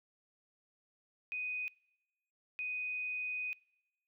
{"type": "tone bursts at uneven times", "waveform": "sine", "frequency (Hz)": 2494, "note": "D#7", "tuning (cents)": 3, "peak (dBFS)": -36, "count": 2, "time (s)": [[1.32, 1.68], [2.59, 3.53]], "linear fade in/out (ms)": 0, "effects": ["noise-tail reverb RT60 0.9 s tail -24 dB re dry"]}